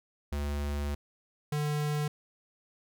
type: tone pair in turn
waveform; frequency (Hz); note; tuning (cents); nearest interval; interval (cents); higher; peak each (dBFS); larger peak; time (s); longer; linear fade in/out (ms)
square; 72.3 / 148.84; D2 / D3; -27 / +24; octave + minor second; 1251; second; -31 / -29; second; 0.32-0.95 / 1.52-2.08; first; 5
effects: none